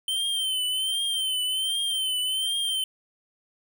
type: tone with vibrato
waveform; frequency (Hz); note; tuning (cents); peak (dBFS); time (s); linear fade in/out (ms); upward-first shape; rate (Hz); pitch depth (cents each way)
square; 3099; G7; -21; -25; 0.08-2.84; 2; triangle; 1.3; 73
effects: none

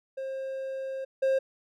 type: tone pair in turn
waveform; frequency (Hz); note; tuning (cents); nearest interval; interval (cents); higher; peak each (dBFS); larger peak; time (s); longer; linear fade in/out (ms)
triangle; 533 / 533; C5 / C5; +32 / +32; unison; 0; neither; -30 / -20; second; 0.17-1.05 / 1.22-1.39; first; 10
effects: none

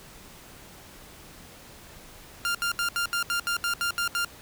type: tone bursts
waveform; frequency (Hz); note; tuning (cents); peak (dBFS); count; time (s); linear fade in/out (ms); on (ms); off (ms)
sawtooth; 1396.9; F6; 0; -21; 11; 2.45-4.247; 0; 97; 73
effects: pink hiss -48 dBFS RMS until 4.41 s

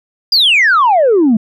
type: exponential sweep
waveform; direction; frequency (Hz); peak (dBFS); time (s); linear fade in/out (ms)
sine; down; 4994 to 206.7; -5; 0.32-1.37; 5
effects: tanh soft clip ceiling -4 dBFS

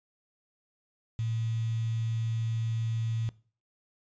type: tone with quantisation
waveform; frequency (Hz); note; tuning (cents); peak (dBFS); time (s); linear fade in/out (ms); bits
sine; 113.4; A#2; -47; -28; 1.19-3.29; 0; 8
effects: noise-tail reverb RT60 0.4 s tail -20 dB re dry + resampled to 16000 Hz

